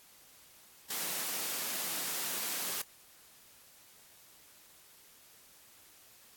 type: high-pass noise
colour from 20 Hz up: white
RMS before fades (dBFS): -36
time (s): 0.9-2.82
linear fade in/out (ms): 5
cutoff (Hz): 150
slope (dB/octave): 48
effects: white hiss -59 dBFS RMS until 6.36 s + AAC 64 kbps

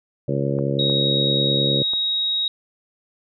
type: harmonic tone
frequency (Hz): 69.6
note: C#2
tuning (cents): +8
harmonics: 2 / 3 / 4 / 5 / 6 / 7 / 8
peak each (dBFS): -23 / -28 / -29 / -28 / -31 / -28 / -28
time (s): 0.28-1.83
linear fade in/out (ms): 5
type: clicks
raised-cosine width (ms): 1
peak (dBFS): -22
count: 3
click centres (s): 0.588 / 0.898 / 1.935
type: tone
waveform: sine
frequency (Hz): 3790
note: A#7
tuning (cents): +28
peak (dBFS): -19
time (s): 0.79-2.48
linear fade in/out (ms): 2
effects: none

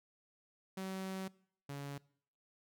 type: tone pair in turn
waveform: sawtooth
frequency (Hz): 190 / 141.3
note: F#3 / C#3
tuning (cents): +46 / +34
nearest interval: perfect fourth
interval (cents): 512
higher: first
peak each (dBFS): -36 / -38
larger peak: first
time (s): 0.77-1.28 / 1.69-1.98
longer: first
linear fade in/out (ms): 5
effects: noise-tail reverb RT60 0.6 s tail -22 dB re dry

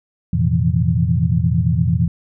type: tone cluster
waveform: sine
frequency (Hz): 85.8 / 112.7 / 126.9 / 161.2 / 170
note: F2 / A2 / B2 / E3 / F3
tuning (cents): -30 / +42 / +47 / -38 / -46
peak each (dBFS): -20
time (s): 0.33-2.08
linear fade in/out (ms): 5
effects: none

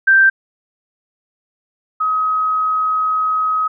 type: tone pair in turn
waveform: sine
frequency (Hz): 1568 / 1267.8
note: G6 / D#6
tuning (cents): 0 / +32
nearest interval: major third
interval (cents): 368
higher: first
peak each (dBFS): -7 / -14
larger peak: first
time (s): 0.07-0.3 / 2-3.68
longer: second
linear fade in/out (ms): 10
effects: none

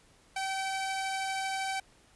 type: tone pair together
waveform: sawtooth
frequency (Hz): 770.9 / 2300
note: G5 / D7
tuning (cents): -29 / -37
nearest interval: octave + perfect fifth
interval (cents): 1892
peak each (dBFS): -28 / -37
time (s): 0.36-1.8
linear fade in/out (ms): 5
effects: pink hiss -62 dBFS RMS until 2.15 s + resampled to 24000 Hz

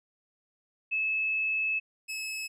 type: tone pair in turn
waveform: sine / sawtooth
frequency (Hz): 2600 / 2587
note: E7 / E7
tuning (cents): -24 / -33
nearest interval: unison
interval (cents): 9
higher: first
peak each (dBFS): -26 / -30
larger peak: first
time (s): 0.91-1.8 / 2.08-2.48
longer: first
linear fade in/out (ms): 20
effects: low-pass 12000 Hz 12 dB/octave

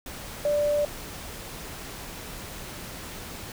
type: tone in noise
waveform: sine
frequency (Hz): 587.3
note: D5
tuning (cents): 0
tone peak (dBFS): -21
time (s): 0.45-0.85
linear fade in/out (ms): 2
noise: pink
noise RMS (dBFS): -39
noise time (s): 0.06-3.52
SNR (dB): +15
effects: none

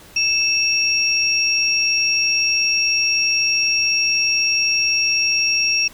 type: tone pair together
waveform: sine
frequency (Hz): 2637 / 5588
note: E7 / F8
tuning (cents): 0 / 0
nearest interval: octave + minor second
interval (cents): 1300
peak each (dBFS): -18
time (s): 0.16-5.88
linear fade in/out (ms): 5
effects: pink hiss -44 dBFS RMS until 5.93 s

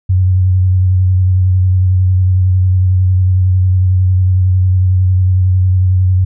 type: tone with vibrato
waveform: sine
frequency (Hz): 92.5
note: F#2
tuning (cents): 0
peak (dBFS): -7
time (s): 0.09-6.25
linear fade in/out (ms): 10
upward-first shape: sine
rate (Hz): 11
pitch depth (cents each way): 28
effects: none

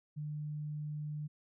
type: tone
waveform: sine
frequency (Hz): 150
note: D3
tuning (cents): +37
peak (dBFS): -37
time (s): 0.16-1.28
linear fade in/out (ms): 20
effects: none

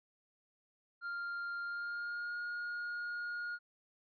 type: tone with pitch glide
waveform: triangle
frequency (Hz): 1396.9 to 1430.4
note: F6 to F6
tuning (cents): 0 to +41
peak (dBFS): -36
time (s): 1.01-3.59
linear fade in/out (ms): 50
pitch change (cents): +41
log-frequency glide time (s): 1.63-2.37
effects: resampled to 11025 Hz

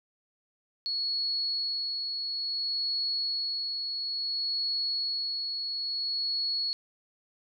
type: tone with tremolo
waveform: sine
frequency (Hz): 4361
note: C#8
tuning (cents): -29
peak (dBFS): -27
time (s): 0.86-6.73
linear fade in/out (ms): 0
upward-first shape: sine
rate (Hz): 0.58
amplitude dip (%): 35
effects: none

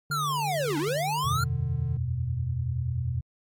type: tone with pitch glide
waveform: triangle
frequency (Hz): 146.83 to 148.97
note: D3 to D3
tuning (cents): 0 to +25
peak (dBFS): -30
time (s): 0.1-1.97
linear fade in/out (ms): 2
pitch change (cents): +25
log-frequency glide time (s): 0.63-1.23
type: linear two-way sweep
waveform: square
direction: down then up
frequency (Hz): 1421 to 277.7 to 1421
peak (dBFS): -27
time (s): 0.11-1.44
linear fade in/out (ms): 5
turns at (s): 0.78
type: chord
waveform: sine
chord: E suspended second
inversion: none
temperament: just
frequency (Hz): 82.41 / 92.71 / 123.61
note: E2 / F#2 / B2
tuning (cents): 0 / +4 / +2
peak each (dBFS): -32 / -34 / -28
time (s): 1.24-3.21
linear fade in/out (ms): 10
effects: AAC 64 kbps

